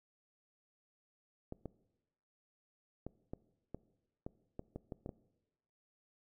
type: clicks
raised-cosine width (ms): 2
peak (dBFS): -29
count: 11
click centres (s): 1.524 / 1.657 / 3.066 / 3.335 / 3.746 / 4.265 / 4.594 / 4.76 / 4.922 / 5.061 / 5.092
effects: noise-tail reverb RT60 1.0 s tail -20 dB re dry